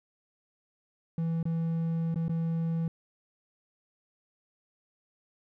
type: tone with dropouts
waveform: triangle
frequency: 164.81 Hz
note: E3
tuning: in tune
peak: -25 dBFS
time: 1.18-2.88 s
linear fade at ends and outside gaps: 2 ms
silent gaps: 1.429-1.454 / 2.144-2.158 / 2.282-2.294 s
effects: none